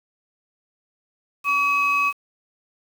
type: tone pair together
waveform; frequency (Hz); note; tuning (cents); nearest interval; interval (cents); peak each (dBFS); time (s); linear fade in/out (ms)
sine; 1137 / 2552; C#6 / D#7; +44 / +43; octave + major second; 1399; -19; 1.44-2.13; 50
effects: tanh soft clip ceiling -12 dBFS + 7-bit